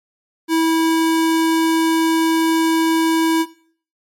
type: tone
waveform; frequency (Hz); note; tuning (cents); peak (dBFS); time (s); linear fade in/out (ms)
square; 325.5; E4; -22; -14; 0.48-3.46; 50
effects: noise-tail reverb RT60 0.5 s tail -17 dB re dry + MP3 64 kbps